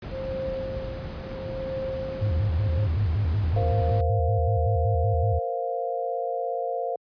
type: noise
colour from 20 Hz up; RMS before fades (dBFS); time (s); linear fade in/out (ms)
brown; -31; 0.02-4.01; 2
type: tone with tremolo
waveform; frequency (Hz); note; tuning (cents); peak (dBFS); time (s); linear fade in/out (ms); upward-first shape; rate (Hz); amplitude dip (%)
sine; 529; C5; +19; -27; 0.1-2.88; 50; triangle; 0.72; 90
type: tone with vibrato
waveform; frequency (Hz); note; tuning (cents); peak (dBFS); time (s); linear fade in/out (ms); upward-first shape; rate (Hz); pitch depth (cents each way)
sine; 90.9; F#2; -30; -20; 2.21-5.39; 10; square; 5.3; 230
type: chord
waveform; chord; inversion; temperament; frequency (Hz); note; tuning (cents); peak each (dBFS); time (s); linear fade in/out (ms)
sine; Bb suspended second; none; equal; 466.2 / 523.3 / 698.5; Bb4 / C5 / F5; 0 / 0 / 0; -31 / -30 / -29; 3.56-6.96; 5
effects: high-pass 60 Hz 12 dB/octave + resampled to 11025 Hz